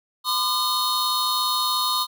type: tone cluster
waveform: square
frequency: 1017 / 1208 / 3741 / 4263 Hz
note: C6 / D6 / A#7 / C8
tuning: -50 / +48 / +5 / +32 cents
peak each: -27 dBFS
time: 0.24-2.07 s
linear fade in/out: 50 ms
effects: none